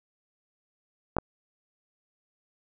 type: clicks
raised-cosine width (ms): 1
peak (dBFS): -11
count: 2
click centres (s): 1.167 / 1.185
effects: none